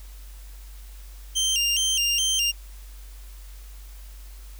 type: tone with vibrato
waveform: 25% pulse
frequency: 2960 Hz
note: F#7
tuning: in tune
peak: -17 dBFS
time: 1.35-2.52 s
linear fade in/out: 20 ms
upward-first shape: square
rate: 2.4 Hz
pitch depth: 97 cents each way
effects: added 48 Hz sine -39 dBFS peak until 4.59 s + white hiss -52 dBFS RMS until 4.59 s

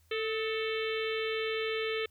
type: harmonic tone with a mistuned harmonic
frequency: 443 Hz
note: A4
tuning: 12 cents sharp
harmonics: 1 / 3 / 4 / 5 / 6 / 7 / 8 / 9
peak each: -32 / -42 / -42 / -39 / -42 / -42 / -44 / -48 dBFS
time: 0.11-2.06 s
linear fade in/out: 5 ms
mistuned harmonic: 3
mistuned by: -53 cents
effects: added 81 Hz sine -63 dBFS peak until 2.1 s + white hiss -70 dBFS RMS until 2.1 s

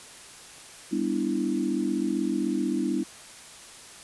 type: chord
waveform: sine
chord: E minor seventh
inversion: first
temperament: equal with one note detuned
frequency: 199.31 / 246.9 / 293.7 / 329.6 Hz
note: G3 / B3 / D4 / E4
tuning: +29 / 0 / 0 / 0 cents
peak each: -31 / -30 / -29 / -29 dBFS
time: 0.91-3.04 s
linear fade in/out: 20 ms
effects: white hiss -46 dBFS RMS until 4.03 s + resampled to 24000 Hz

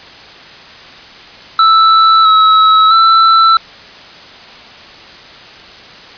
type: tone with pitch steps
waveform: square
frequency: 1319 / 1294 / 1331 Hz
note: E6 / E6 / E6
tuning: +1 / -32 / +16 cents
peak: -5 dBFS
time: 1.59-3.57 s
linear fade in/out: 2 ms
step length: 660 ms
effects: white hiss -34 dBFS RMS until 6.17 s + resampled to 11025 Hz

